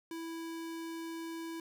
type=tone; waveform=square; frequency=329.6 Hz; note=E4; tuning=in tune; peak=-40 dBFS; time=0.11-1.6 s; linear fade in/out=2 ms; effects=none